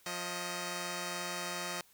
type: tone pair together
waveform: 5% pulse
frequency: 176.79 / 630 Hz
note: F3 / D#5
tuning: +21 / +21 cents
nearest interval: octave + minor seventh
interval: 2200 cents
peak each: -28 dBFS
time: 0.06-1.81 s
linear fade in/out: 2 ms
effects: white hiss -64 dBFS RMS until 1.93 s

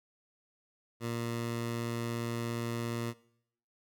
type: tone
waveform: 15% pulse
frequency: 117.2 Hz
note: A#2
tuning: 10 cents sharp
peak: -27 dBFS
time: 1-3.14 s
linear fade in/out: 50 ms
effects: noise-tail reverb RT60 0.7 s tail -20 dB re dry

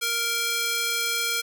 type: tone with high-pass filter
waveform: square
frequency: 466.2 Hz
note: A#4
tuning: in tune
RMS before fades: -26 dBFS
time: 0.01-1.42 s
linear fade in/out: 20 ms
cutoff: 2000 Hz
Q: 0.71
effects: none

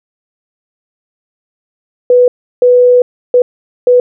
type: tone bursts at uneven times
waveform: sine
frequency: 493.9 Hz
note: B4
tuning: in tune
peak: -3 dBFS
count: 4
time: 2.1-2.28 / 2.62-3.02 / 3.34-3.42 / 3.87-4 s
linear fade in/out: 2 ms
effects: none

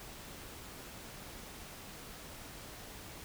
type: silence
effects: pink hiss -49 dBFS RMS until 3.24 s

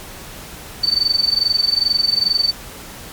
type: tone with amplitude modulation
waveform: sine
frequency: 4547 Hz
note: C#8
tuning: 43 cents sharp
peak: -10 dBFS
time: 0.83-2.52 s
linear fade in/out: 10 ms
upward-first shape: sine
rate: 22.4 Hz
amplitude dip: 90%
effects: pink hiss -35 dBFS RMS until 3.12 s + MP3 96 kbps

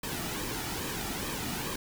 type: noise with flanger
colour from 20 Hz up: pink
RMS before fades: -35 dBFS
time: 0.03-1.76 s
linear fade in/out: 5 ms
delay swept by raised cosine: 1.4 to 1.92 ms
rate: 2.4 Hz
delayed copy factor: -0.55
effects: none

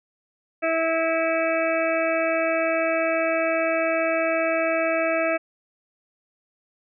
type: harmonic tone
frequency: 325.9 Hz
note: E4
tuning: 20 cents flat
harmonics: 1 / 2 / 4 / 5 / 6 / 7 / 8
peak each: -29 / -22 / -30 / -32 / -35 / -30 / -32 dBFS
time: 0.62-5.38 s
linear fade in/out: 20 ms
effects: none

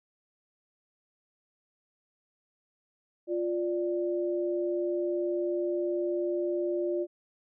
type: tone pair together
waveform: sine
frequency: 350 / 588.6 Hz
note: F4 / D5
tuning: +4 / +4 cents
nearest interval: major sixth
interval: 900 cents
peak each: -28 / -33 dBFS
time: 3.27-7.07 s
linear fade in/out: 50 ms
effects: none

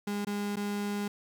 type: tone with dropouts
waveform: 35% pulse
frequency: 204.4 Hz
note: G#3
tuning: 27 cents flat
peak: -29 dBFS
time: 0.07-1.08 s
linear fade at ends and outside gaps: 5 ms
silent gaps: 0.249-0.269 / 0.559-0.568 s
effects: 11-bit

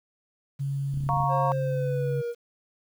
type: tone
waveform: sine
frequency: 138.7 Hz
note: C#3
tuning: 1 cent sharp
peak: -26 dBFS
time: 0.59-2.22 s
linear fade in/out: 20 ms
type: clicks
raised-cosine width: 5 ms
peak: -26 dBFS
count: 10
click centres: 0.941 / 0.974 / 1.006 / 1.037 / 1.067 / 1.101 / 1.134 / 1.171 / 1.204 / 1.236 s
type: chord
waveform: sine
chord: Bb minor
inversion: second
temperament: equal with one note detuned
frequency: 707.4 / 932.3 / 1108.7 Hz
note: F5 / Bb5 / Db6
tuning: +22 / 0 / 0 cents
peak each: -28 / -27 / -28 dBFS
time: 1.09-1.52 s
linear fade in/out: 0 ms
type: tone with pitch glide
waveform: triangle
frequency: 535 to 473.9 Hz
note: C5 to A#4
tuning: +38 to +28 cents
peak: -26 dBFS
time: 1.28-2.35 s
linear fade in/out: 50 ms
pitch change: -210 cents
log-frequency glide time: 1.48-2.23 s
effects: 9-bit

